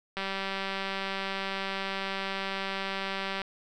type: click train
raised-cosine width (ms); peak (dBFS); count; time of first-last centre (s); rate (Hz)
0.3; -17; 631; 0.17-3.417; 194
effects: none